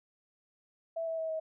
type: tone with pitch steps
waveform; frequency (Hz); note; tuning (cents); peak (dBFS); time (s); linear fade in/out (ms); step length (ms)
sine; 659.3 / 651.7 / 644.2 / 636.8; E5 / E5 / E5 / D#5; 0 / -20 / -40 / +40; -32; 0.96-1.4; 10; 110
effects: none